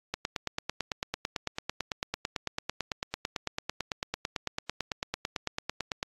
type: click train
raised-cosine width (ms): 0.2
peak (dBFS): -13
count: 54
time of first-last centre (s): 0.14-6.029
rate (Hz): 9
effects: AAC 32 kbps